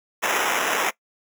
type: noise with sample-and-hold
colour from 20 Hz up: white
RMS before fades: -22 dBFS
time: 0.22-0.91 s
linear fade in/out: 20 ms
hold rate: 4410 Hz
effects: noise-tail reverb RT60 0.1 s tail -20 dB re dry + high-pass 400 Hz 12 dB/octave